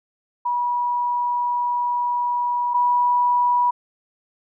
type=tone pair in turn; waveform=sine; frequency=970 / 975.1 Hz; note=B5 / B5; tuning=-31 / -22 cents; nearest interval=unison; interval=9 cents; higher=second; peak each=-19 / -15 dBFS; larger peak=second; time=0.45-2.74 / 2.74-3.71 s; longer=first; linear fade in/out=10 ms; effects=none

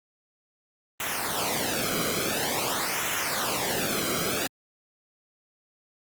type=noise with flanger; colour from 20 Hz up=pink; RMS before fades=-28 dBFS; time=1-4.47 s; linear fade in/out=2 ms; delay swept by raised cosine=0.21 to 1.13 ms; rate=0.48 Hz; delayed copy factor=-0.75; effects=high-pass 100 Hz 12 dB/octave + Opus 24 kbps

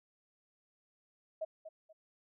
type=tone with echo; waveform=sine; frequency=636 Hz; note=D#5; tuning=38 cents sharp; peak=-34 dBFS; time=1.41-1.45 s; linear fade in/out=10 ms; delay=240 ms; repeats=2; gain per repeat=-11 dB; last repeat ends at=1.93 s; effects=none

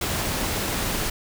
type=noise; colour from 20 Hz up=pink; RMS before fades=-26 dBFS; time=0.01-1.1 s; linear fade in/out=5 ms; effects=none

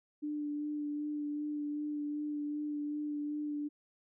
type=tone with vibrato; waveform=sine; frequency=295.9 Hz; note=D4; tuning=13 cents sharp; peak=-34 dBFS; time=0.22-3.69 s; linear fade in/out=20 ms; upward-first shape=sine; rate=2.6 Hz; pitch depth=16 cents each way; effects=none

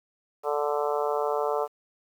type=harmonic tone; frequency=146.83 Hz; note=D3; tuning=in tune; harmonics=3 / 4 / 5 / 6 / 7 / 8 / 9; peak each=-28 / -30 / -32 / -34 / -35 / -36 / -37 dBFS; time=0.43-1.68 s; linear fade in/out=50 ms; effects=9-bit

